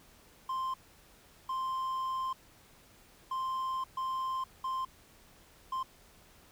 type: tone bursts at uneven times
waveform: triangle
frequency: 1046.5 Hz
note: C6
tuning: in tune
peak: -30 dBFS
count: 6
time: 0.49-0.74 / 1.49-2.33 / 3.31-3.84 / 3.97-4.44 / 4.64-4.85 / 5.72-5.83 s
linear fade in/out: 5 ms
effects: pink hiss -60 dBFS RMS until 6.51 s